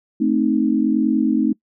sine chord, A diminished, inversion none, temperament equal, 220 / 261.6 / 311.1 Hz, A3 / C4 / Eb4, 0 / 0 / 0 cents, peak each -19 dBFS, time 0.2-1.53 s, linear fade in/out 10 ms, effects noise-tail reverb RT60 0.1 s tail -23 dB re dry

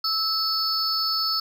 triangle tone cluster, 1310 / 4455 / 5140 Hz, E6 / C#8 / E8, -11 / +8 / -45 cents, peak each -27 / -24 / -25 dBFS, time 0.04-1.4 s, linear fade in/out 5 ms, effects none

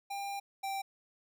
square tone pair in turn, 798 / 782.5 Hz, G5 / G5, +31 / -3 cents, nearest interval unison, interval 34 cents, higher first, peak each -37 / -35 dBFS, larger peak second, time 0.1-0.4 / 0.63-0.82 s, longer first, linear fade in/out 10 ms, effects none

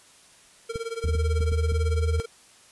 square tone with tremolo, 458.3 Hz, A#4, 29 cents flat, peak -28 dBFS, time 0.69-2.26 s, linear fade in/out 10 ms, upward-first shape sine, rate 18 Hz, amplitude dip 85%
clicks, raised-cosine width 5 ms, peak -22 dBFS, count 7, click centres 0.758 / 1.049 / 1.087 / 1.151 / 1.408 / 1.52 / 1.72 s
sine tone with pitch glide, 79 to 80.2 Hz, D#2 to E2, +27 to -47 cents, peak -21 dBFS, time 1.04-2.2 s, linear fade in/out 0 ms, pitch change +26 cents, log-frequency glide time 1.36-2.07 s
effects white hiss -54 dBFS RMS until 2.71 s + resampled to 24000 Hz

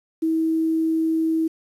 sine tone with quantisation, 322.3 Hz, E4, 39 cents flat, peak -18 dBFS, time 0.22-1.48 s, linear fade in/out 10 ms, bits 8, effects resampled to 32000 Hz

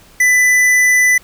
triangle tone with tanh clipping, 1994 Hz, B6, 16 cents sharp, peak -10 dBFS, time 0.2-1.18 s, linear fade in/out 5 ms, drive 18 dB, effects pink hiss -45 dBFS RMS until 1.23 s

